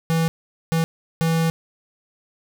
square tone bursts at uneven times, 163.8 Hz, E3, 11 cents flat, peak -18 dBFS, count 3, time 0.1-0.28 / 0.72-0.84 / 1.21-1.5 s, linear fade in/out 0 ms, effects none

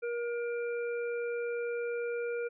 harmonic tone, 474.4 Hz, A#4, 30 cents sharp, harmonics 1 / 3 / 5, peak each -32 / -42 / -46 dBFS, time 0.02-2.49 s, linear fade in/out 20 ms, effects none

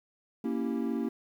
triangle chord, A# diminished seventh, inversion none, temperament equal, 233.1 / 277.2 / 329.6 / 392 Hz, A#3 / C#4 / E4 / G4, 0 / 0 / 0 / 0 cents, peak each -30 / -32 / -34 / -36 dBFS, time 0.44-1.09 s, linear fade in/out 5 ms, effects 10-bit

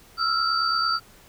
sine tone cluster, 1311 / 1380 / 4630 Hz, E6 / F6 / D8, -10 / -21 / -25 cents, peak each -25 dBFS, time 0.17-1 s, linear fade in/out 50 ms, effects pink hiss -52 dBFS RMS until 1.28 s

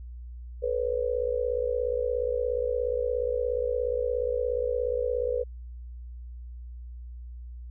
sine tone with amplitude modulation, 493.9 Hz, B4, in tune, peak -21 dBFS, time 0.62-5.44 s, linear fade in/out 20 ms, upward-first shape sine, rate 57 Hz, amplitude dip 90%, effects added 60 Hz sine -38 dBFS peak until 7.7 s

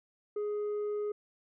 sine tone with tanh clipping, 416.7 Hz, G#4, 6 cents sharp, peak -32 dBFS, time 0.36-1.12 s, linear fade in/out 5 ms, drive 3 dB, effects none

